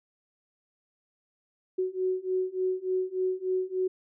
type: beating tone pair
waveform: sine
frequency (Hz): 370 / 373.4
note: F#4 / F#4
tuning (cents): 0 / +16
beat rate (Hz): 3.4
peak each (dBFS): -30 / -29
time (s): 1.78-3.88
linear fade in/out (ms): 10
effects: none